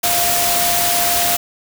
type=tone in noise; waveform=sine; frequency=698.5 Hz; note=F5; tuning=in tune; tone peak=-20 dBFS; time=0.03-1.37 s; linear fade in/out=10 ms; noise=white; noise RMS=-17 dBFS; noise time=0.03-1.37 s; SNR=-6 dB; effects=none